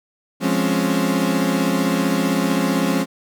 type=chord; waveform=35% pulse; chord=Db major seventh; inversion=first; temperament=equal; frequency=174.61 / 207.7 / 261.6 / 277.2 Hz; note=F3 / Ab3 / C4 / Db4; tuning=0 / 0 / 0 / 0 cents; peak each=-21 dBFS; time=0.4-3.06 s; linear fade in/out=50 ms; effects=none